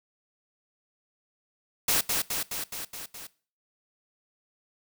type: noise with echo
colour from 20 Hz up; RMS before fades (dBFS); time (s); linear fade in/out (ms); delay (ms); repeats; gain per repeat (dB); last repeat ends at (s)
white; -24; 1.88-2.01; 5; 210; 6; -3; 3.27
effects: noise-tail reverb RT60 0.4 s tail -20 dB re dry